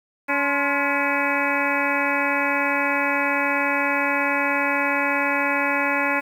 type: harmonic tone with a mistuned harmonic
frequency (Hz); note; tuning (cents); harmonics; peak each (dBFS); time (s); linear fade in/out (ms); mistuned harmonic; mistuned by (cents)
283.1; C#4; +37; 1 / 2 / 3 / 4 / 5 / 6 / 7 / 8 / 9; -28 / -28 / -28 / -28 / -28 / -28 / -28 / -28 / -28; 0.28-6.21; 20; 4; -120
effects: 8-bit